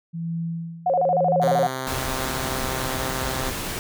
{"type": "tone with tremolo", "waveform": "sine", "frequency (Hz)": 166.5, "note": "E3", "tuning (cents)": 18, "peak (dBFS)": -24, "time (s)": [0.13, 1.68], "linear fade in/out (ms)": 20, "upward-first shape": "sine", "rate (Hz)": 0.98, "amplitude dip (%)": 85}
{"type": "tone with vibrato", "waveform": "sine", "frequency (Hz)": 628, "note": "D#5", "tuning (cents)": 16, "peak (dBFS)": -17, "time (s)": [0.86, 1.67], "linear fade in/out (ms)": 5, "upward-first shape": "square", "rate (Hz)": 13, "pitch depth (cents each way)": 250}
{"type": "tone", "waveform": "5% pulse", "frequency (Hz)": 130.81, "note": "C3", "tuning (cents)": 0, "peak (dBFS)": -16, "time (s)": [1.41, 3.51], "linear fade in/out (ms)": 20}
{"type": "noise", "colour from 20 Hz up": "pink", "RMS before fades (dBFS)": -29, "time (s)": [1.87, 3.79], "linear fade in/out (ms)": 0}
{"effects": []}